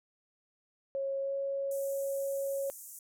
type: tone with pitch glide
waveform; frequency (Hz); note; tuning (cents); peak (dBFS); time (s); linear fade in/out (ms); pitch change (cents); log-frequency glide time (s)
sine; 546 to 551.1; C#5 to C#5; -26 to -10; -31; 0.95-2.7; 0; +16; 1.2-1.33
type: band-pass noise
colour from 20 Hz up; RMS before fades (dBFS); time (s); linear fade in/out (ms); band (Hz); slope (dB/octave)
white; -48; 1.71-2.99; 2; 6500 to 15000; 48
effects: none